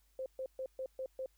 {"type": "tone bursts", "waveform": "sine", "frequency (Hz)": 523.3, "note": "C5", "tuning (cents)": 0, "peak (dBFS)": -37, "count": 6, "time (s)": [0.19, 1.26], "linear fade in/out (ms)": 2, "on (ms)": 70, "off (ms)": 130, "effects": ["added 50 Hz sine -69 dBFS peak until 1.37 s", "white hiss -75 dBFS RMS until 1.37 s"]}